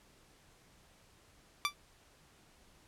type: tone with exponential decay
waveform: 15% pulse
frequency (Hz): 1169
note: D6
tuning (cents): -8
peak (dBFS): -19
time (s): 1.65-1.74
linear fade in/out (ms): 0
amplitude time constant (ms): 19
effects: pink hiss -64 dBFS RMS until 2.87 s + low-pass 11000 Hz 12 dB/octave